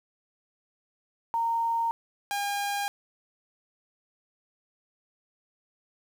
sine / sawtooth tone pair in turn, 922 / 808.5 Hz, A#5 / G#5, -19 / -47 cents, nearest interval major second, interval 228 cents, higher first, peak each -24 / -24 dBFS, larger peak neither, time 1.34-1.91 / 2.31-2.88 s, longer neither, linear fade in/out 0 ms, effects 9-bit

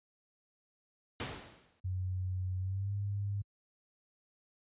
pink noise with exponential decay, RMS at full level -35 dBFS, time 1.2-1.8 s, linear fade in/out 1 ms, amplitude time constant 130 ms
sine tone with pitch glide, 92.5 to 100.87 Hz, F#2 to G2, 0 to +50 cents, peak -32 dBFS, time 1.84-3.42 s, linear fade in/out 10 ms, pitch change +150 cents, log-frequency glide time 2.58-2.93 s
effects high-pass 60 Hz 12 dB/octave + resampled to 8000 Hz

